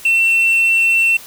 sine tone, 2698 Hz, E7, 40 cents sharp, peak -8 dBFS, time 0.05-1.17 s, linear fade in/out 5 ms, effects tanh soft clip ceiling -9 dBFS + white hiss -37 dBFS RMS until 1.26 s

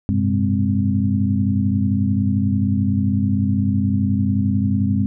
sine tone cluster, 96.3 / 107.7 / 127.4 / 202.9 / 258.7 Hz, G2 / A2 / C3 / G#3 / C4, -30 / -37 / -46 / -40 / -19 cents, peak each -20 / -28 / -26 / -19 / -23 dBFS, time 0.09-5.06 s, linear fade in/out 0 ms, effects none

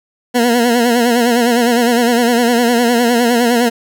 20% pulse tone with vibrato, 238.5 Hz, A#3, 40 cents sharp, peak -5 dBFS, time 0.34-3.7 s, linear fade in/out 20 ms, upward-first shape sine, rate 9.8 Hz, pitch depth 66 cents each way, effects none

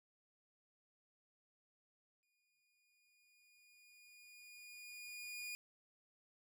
sawtooth tone with exponential growth, 2442 Hz, D#7, 33 cents flat, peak -40 dBFS, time 2.23-5.55 s, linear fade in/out 0 ms, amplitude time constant 720 ms, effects none

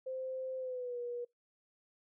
sine tone with pitch glide, 520 to 482.4 Hz, C5 to B4, -11 to -41 cents, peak -37 dBFS, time 0.06-1.25 s, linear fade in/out 10 ms, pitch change -130 cents, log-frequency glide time 0.58-0.99 s, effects noise-tail reverb RT60 0.2 s tail -26 dB re dry

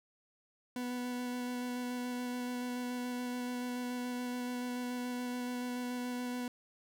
40% pulse tone with vibrato, 246.9 Hz, B3, in tune, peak -35 dBFS, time 0.76-6.48 s, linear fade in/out 2 ms, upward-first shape square, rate 7 Hz, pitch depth 8 cents each way, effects none

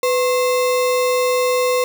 sine tone with sample-and-hold, 500 Hz, B4, 21 cents sharp, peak -14 dBFS, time 0.03-1.84 s, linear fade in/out 2 ms, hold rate 1575 Hz, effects none

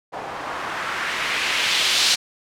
blue noise with low-pass filter sweep, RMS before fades -23 dBFS, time 0.12-2.16 s, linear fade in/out 20 ms, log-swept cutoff 760 to 4500 Hz, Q 1.4, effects none

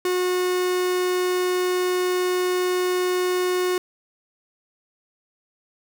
45% pulse tone, 363.5 Hz, F#4, 31 cents flat, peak -20 dBFS, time 0.05-3.78 s, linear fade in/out 2 ms, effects none

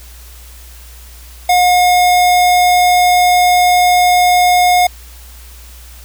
square tone, 719 Hz, F#5, 50 cents flat, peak -8 dBFS, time 1.49-4.87 s, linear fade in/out 5 ms, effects added 60 Hz sine -34 dBFS peak until 6.04 s + white hiss -40 dBFS RMS until 6.04 s

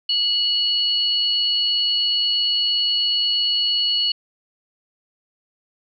sine tone pair together, 2925 / 4383 Hz, F#7 / C#8, -21 / -20 cents, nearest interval perfect fifth, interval 701 cents, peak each -20 dBFS, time 0.09-4.12 s, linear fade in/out 5 ms, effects none

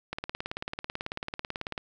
click train, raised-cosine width 0.3 ms, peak -17 dBFS, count 31, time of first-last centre 0.13-1.778 s, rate 18.2 Hz, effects none

